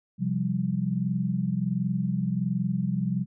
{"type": "chord", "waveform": "sine", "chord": "C suspended fourth", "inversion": "none", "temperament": "equal", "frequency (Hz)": [130.81, 174.61, 196], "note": ["C3", "F3", "G3"], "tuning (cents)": [0, 0, 0], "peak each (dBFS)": [-30, -28, -28], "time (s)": [0.18, 3.26], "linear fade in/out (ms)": 50, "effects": []}